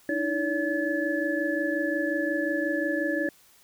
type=tone cluster; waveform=sine; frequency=300.2 / 325.8 / 568 / 1720 Hz; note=D4 / E4 / C#5 / A6; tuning=+38 / -20 / +42 / -40 cents; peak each=-30 dBFS; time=0.09-3.29 s; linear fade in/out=2 ms; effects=white hiss -58 dBFS RMS until 3.63 s